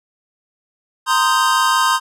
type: chord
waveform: square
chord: C minor seventh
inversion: third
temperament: equal with one note detuned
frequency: 932.3 / 1038.1 / 1244.5 / 1568 Hz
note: Bb5 / C6 / Eb6 / G6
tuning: 0 / -14 / 0 / 0 cents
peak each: -21 / -17 / -20 / -21 dBFS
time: 1.06-2 s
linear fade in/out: 50 ms
effects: low-pass 12000 Hz 12 dB/octave